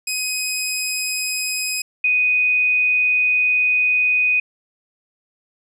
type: tone pair in turn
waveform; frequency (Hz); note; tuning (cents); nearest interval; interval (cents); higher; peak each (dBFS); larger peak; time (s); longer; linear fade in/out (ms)
15% pulse / sine; 2518 / 2491; D#7 / D#7; +20 / +1; unison; 19; first; -14; neither; 0.07-1.82 / 2.04-4.4; second; 5
effects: none